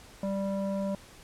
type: tone with low-pass filter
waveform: square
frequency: 196 Hz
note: G3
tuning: in tune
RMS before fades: -31 dBFS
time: 0.23-0.95 s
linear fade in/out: 2 ms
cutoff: 730 Hz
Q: 3.3
effects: pink hiss -52 dBFS RMS until 1.23 s + low-pass 11000 Hz 12 dB/octave